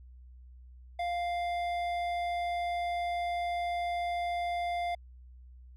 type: tone with hard clipping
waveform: sine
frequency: 698.5 Hz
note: F5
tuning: in tune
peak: -32 dBFS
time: 0.99-4.95 s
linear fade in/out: 5 ms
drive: 10 dB
effects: added 62 Hz sine -49 dBFS peak until 5.76 s